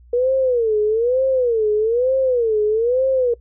sine tone with vibrato, 473 Hz, A#4, 25 cents sharp, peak -14 dBFS, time 0.13-3.34 s, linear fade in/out 5 ms, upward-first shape sine, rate 1.1 Hz, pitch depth 200 cents each way, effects noise-tail reverb RT60 0.1 s tail -22 dB re dry + added 60 Hz sine -44 dBFS peak until 3.4 s

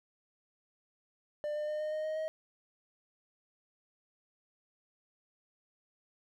triangle tone with pitch steps, 596 / 601.5 / 607.1 / 612.8 / 618.4 / 624.2 / 630 Hz, D5 / D5 / D#5 / D#5 / D#5 / D#5 / D#5, +25 / +41 / -43 / -27 / -11 / +5 / +21 cents, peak -31 dBFS, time 1.44-2.28 s, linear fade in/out 0 ms, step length 120 ms, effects none

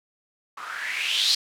violet noise with low-pass filter sweep, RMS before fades -26 dBFS, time 0.57-1.35 s, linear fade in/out 5 ms, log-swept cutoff 1100 to 4500 Hz, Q 5.3, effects none

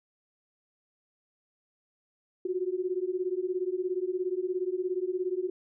sine beating tone pair, 358.2 / 375.2 Hz, F4 / F#4, +44 / +24 cents, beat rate 17 Hz, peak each -31 dBFS, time 2.45-5.5 s, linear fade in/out 5 ms, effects none

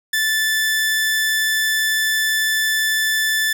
sawtooth tone, 1754 Hz, A6, 6 cents flat, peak -13 dBFS, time 0.13-3.53 s, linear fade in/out 5 ms, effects 7-bit

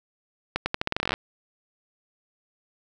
accelerating click train, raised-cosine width 0.3 ms, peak -8 dBFS, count 16, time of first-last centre 0.56-1.139 s, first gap 100 ms, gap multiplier 0.84, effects none

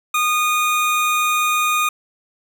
25% pulse tone, 1229 Hz, D#6, 22 cents flat, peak -12 dBFS, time 0.14-1.89 s, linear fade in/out 5 ms, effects none

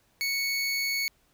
25% pulse tone, 2217 Hz, C#7, in tune, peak -23 dBFS, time 0.21-1.08 s, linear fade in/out 0 ms, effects pink hiss -67 dBFS RMS until 1.33 s

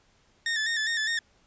sawtooth tone with vibrato, 1789 Hz, A6, 28 cents sharp, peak -22 dBFS, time 0.46-1.19 s, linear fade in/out 2 ms, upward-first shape square, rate 4.9 Hz, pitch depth 50 cents each way, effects pink hiss -64 dBFS RMS until 1.46 s + resampled to 16000 Hz

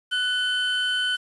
triangle tone pair together, 1486 / 3052 Hz, F#6 / G7, +7 / -47 cents, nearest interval octave, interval 1246 cents, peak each -23 dBFS, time 0.11-1.17 s, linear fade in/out 20 ms, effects resampled to 24000 Hz + 8-bit

